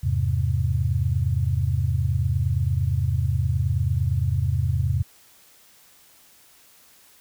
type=chord; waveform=sine; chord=E augmented; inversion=none; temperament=equal with one note detuned; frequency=82.41 / 101.69 / 130.81 Hz; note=E2 / G#2 / B#2; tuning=0 / -36 / 0 cents; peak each=-24 dBFS; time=0.03-5.03 s; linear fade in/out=10 ms; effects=white hiss -54 dBFS RMS until 7.2 s